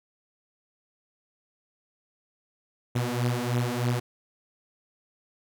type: beating tone pair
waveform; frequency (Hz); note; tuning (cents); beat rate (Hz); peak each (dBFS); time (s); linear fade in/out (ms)
sawtooth; 120.2 / 123.4; B2 / B2; -46 / -1; 3.2; -24; 2.95-4; 10
effects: none